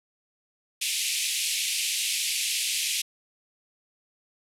pink band-pass noise, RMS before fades -28 dBFS, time 0.81-3.02 s, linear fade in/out 10 ms, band 2300 to 12000 Hz, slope 48 dB/octave, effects none

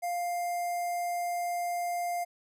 square tone with notch filter, 701 Hz, F5, 6 cents sharp, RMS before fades -32 dBFS, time 0.02-2.25 s, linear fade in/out 20 ms, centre 3500 Hz, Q 0.74, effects resampled to 32000 Hz + 12-bit

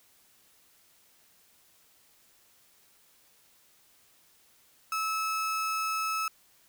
35% pulse tone, 1300 Hz, E6, 24 cents flat, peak -27 dBFS, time 4.92-6.28 s, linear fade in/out 2 ms, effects white hiss -63 dBFS RMS until 6.68 s

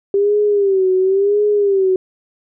sine tone with vibrato, 394.2 Hz, G4, 10 cents sharp, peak -11 dBFS, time 0.14-1.96 s, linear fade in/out 2 ms, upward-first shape sine, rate 0.95 Hz, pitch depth 99 cents each way, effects none

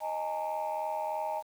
sine chord, D# suspended fourth, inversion none, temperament equal with one note detuned, 622.3 / 830.6 / 913.7 Hz, D#5 / G#5 / A#5, 0 / 0 / -35 cents, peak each -34 dBFS, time 0-1.43 s, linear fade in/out 50 ms, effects tanh soft clip ceiling -26 dBFS + 9-bit

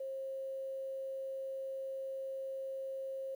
sine tone, 535 Hz, C5, 38 cents sharp, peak -38 dBFS, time 0-3.35 s, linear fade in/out 5 ms, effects 11-bit

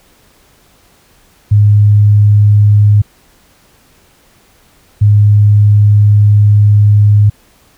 sine tone pair in turn, 103.83 / 103.83 Hz, G#2 / G#2, 0 / 0 cents, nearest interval unison, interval 0 cents, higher neither, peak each -3 dBFS, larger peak neither, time 1.51-3.02 / 5.01-7.3 s, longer second, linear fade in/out 10 ms, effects pink hiss -48 dBFS RMS until 7.77 s

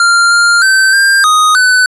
square tone with pitch steps, 1391 / 1400 / 1546 / 1593 / 1246 / 1503 Hz, F6 / F6 / G6 / G6 / D#6 / F#6, -7 / +4 / -24 / +27 / +2 / +27 cents, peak -6 dBFS, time 0-1.86 s, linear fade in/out 2 ms, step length 310 ms, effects resampled to 24000 Hz

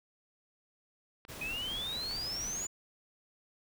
clicks, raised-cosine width 0.3 ms, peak -32 dBFS, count 2, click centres 1.251 / 2.111 s
pink noise, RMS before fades -45 dBFS, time 1.28-2.67 s, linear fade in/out 20 ms
sine exponential sweep, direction up, 2489 to 7040 Hz, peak -35 dBFS, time 1.41-2.67 s, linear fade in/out 5 ms
effects none

